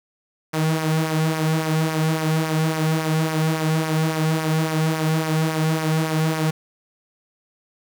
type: tone with flanger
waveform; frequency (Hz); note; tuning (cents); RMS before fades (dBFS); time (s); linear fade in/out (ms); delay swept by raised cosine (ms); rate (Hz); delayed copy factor
sawtooth; 158.3; D#3; +30; -21; 0.53-6.51; 10; 0.25 to 3.25; 3.6; -0.55
effects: 7-bit